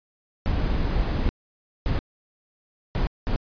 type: noise bursts at uneven times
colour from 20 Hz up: brown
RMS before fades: -23 dBFS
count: 4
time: 0.46-1.29 / 1.86-1.99 / 2.95-3.07 / 3.27-3.36 s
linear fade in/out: 0 ms
effects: resampled to 11025 Hz